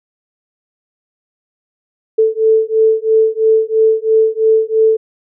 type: beating tone pair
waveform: sine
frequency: 440 / 443 Hz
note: A4 / A4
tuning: 0 / +12 cents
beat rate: 3 Hz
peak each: -12 dBFS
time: 2.18-4.97 s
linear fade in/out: 10 ms
effects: none